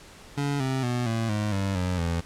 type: tone with pitch steps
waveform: 25% pulse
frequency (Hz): 142.4 / 132.1 / 122.54 / 113.68 / 105.45 / 97.83 / 90.75 / 84.18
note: C#3 / C3 / B2 / A#2 / G#2 / G2 / F#2 / E2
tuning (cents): +47 / +17 / -13 / -43 / +27 / -3 / -33 / +37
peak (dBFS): -21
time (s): 0.37-2.21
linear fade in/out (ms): 10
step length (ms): 230
effects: pink hiss -48 dBFS RMS until 2.25 s + low-pass 9000 Hz 12 dB/octave